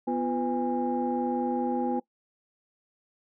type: tone cluster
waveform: sine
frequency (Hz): 247.8 / 347 / 502 / 818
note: B3 / F4 / B4 / G#5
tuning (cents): +6 / -11 / +28 / -26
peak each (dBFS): -28 / -32 / -33 / -30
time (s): 0.07-2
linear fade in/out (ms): 10
effects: noise-tail reverb RT60 0.1 s tail -21 dB re dry + tanh soft clip ceiling -17 dBFS